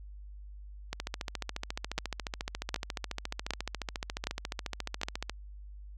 two click trains, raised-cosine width 0.2 ms, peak -13 / -17 dBFS, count 5 / 63, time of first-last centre 1.98-5.033 / 0.93-5.296 s, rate 1.31 / 14.2 Hz, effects added 50 Hz sine -44 dBFS peak until 5.97 s

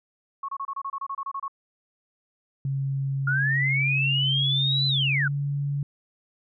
sine tone bursts, 1100 Hz, C#6, 14 cents flat, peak -28 dBFS, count 13, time 0.43-1.481 s, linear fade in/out 5 ms, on 55 ms, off 28 ms
sine tone with pitch glide, 136.7 to 142.09 Hz, C#3 to C#3, -24 to +43 cents, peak -24 dBFS, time 2.65-5.83 s, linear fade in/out 2 ms, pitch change +67 cents, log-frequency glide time 5.1-5.24 s
sine linear two-way sweep, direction up then down, 1400 to 4051 to 1400 Hz, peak -22 dBFS, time 3.27-5.28 s, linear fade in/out 5 ms, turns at 4.87 s
effects none

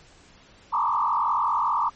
sine tone with frequency modulation, 1053 Hz, C6, 11 cents sharp, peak -20 dBFS, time 0.72-1.9 s, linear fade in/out 20 ms, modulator 45.1 Hz, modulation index 3.7, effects pink hiss -53 dBFS RMS until 1.95 s + MP3 32 kbps

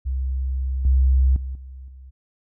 sine tone with level steps, 65.41 Hz, C2, in tune, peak -21 / -13 / -26 / -35 / -39 dBFS, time 0.05-2.11 s, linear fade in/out 20 ms, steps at 0.85 / 1.36 / 1.55 / 1.88 s, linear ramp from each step 2 ms, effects none

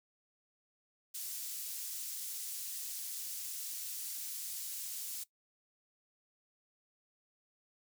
pink high-pass noise, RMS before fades -42 dBFS, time 1.14-5.24 s, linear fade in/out 10 ms, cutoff 6900 Hz, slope 12 dB/octave, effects noise-tail reverb RT60 0.1 s tail -18 dB re dry

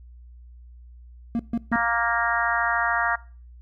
triangle tone bursts, 233.1 Hz, A#3, in tune, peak -19 dBFS, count 3, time 1.35-1.759 s, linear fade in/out 0 ms, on 43 ms, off 140 ms
harmonic tone, 233.4 Hz, A#3, 2 cents sharp, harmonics 3 / 4 / 5 / 6 / 7 / 8, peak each -28 / -28 / -28 / -28 / -28 / -28 dBFS, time 1.72-3.16 s, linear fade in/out 10 ms
effects noise-tail reverb RT60 0.4 s tail -21 dB re dry + added 60 Hz sine -43 dBFS peak until 3.61 s

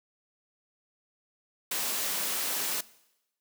white noise, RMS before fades -31 dBFS, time 1.71-2.81 s, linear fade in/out 5 ms, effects noise-tail reverb RT60 0.9 s tail -20 dB re dry + high-pass 200 Hz 12 dB/octave

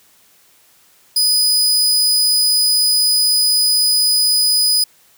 sawtooth tone, 4978 Hz, D#8, in tune, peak -9 dBFS, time 1.16-4.84 s, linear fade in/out 5 ms, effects white hiss -52 dBFS RMS until 5.17 s + high-pass 60 Hz 12 dB/octave

